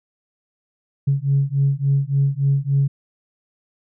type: beating tone pair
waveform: sine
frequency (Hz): 137.2 / 140.7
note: C#3 / C#3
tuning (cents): -17 / +26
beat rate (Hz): 3.5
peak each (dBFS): -18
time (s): 1.07-2.88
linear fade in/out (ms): 10
effects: tanh soft clip ceiling -9 dBFS